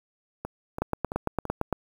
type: two click trains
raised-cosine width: 1 ms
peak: -18 / -11 dBFS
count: 4 / 9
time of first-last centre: 0.45-1.453 / 0.82-1.727 s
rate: 2.99 / 8.82 Hz
effects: 7-bit